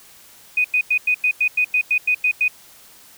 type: tone bursts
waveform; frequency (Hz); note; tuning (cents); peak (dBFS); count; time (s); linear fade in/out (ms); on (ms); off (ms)
sine; 2489; D#7; 0; -14; 12; 0.57-2.481; 5; 74; 93
effects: white hiss -47 dBFS RMS until 3.17 s